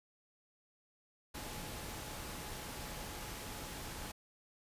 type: tone in noise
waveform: sine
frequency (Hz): 847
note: G#5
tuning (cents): +34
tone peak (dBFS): -56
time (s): 1.34-4.12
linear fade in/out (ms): 10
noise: pink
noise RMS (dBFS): -45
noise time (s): 1.34-4.12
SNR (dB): -14
effects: resampled to 32000 Hz